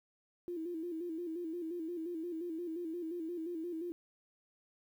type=tone with vibrato; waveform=sine; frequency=336 Hz; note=E4; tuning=33 cents sharp; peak=-37 dBFS; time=0.48-3.92 s; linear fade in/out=0 ms; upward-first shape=square; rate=5.7 Hz; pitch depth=76 cents each way; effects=11-bit